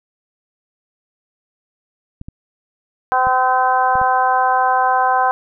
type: clicks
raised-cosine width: 5 ms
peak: -19 dBFS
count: 5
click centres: 2.214 / 2.285 / 3.27 / 3.955 / 4.015 s
type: harmonic tone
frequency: 256.3 Hz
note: C4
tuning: 36 cents flat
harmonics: 2 / 3 / 4 / 5 / 6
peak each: -25 / -15 / -17 / -24 / -22 dBFS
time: 3.12-5.31 s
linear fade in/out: 0 ms
effects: none